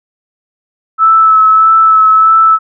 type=tone with vibrato; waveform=sine; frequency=1307 Hz; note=E6; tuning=15 cents flat; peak=-3 dBFS; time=0.98-2.59 s; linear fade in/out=50 ms; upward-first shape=sine; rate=1.6 Hz; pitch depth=17 cents each way; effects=none